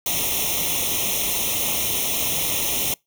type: noise with comb filter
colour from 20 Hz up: white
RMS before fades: -23 dBFS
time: 0.06-2.94 s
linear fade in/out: 2 ms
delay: 0.32 ms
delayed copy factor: +1
effects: noise-tail reverb RT60 0.2 s tail -26 dB re dry